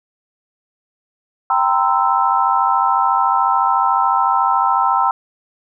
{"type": "chord", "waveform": "sine", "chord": "C dominant seventh", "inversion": "second", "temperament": "equal with one note detuned", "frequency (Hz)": [784, 932.3, 1026.2, 1318.5], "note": ["G5", "Bb5", "C6", "E6"], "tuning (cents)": [0, 0, -34, 0], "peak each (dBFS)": -18, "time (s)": [1.5, 5.11], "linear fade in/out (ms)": 2, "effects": []}